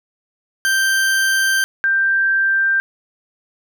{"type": "tone pair in turn", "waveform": ["40% pulse", "sine"], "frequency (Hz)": [1568, 1575.3], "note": ["G6", "G6"], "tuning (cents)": [0, 8], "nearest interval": "unison", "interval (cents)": 8, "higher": "second", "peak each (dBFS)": -13, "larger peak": "neither", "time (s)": [[0.65, 1.64], [1.84, 2.8]], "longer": "first", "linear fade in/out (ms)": 0, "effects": []}